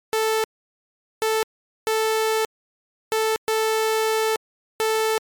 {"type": "tone bursts at uneven times", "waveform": "sawtooth", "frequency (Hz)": 440, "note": "A4", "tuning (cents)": 0, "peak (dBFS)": -15, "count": 6, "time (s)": [[0.13, 0.44], [1.22, 1.43], [1.87, 2.45], [3.12, 3.36], [3.48, 4.36], [4.8, 5.18]], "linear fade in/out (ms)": 0, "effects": ["MP3 96 kbps"]}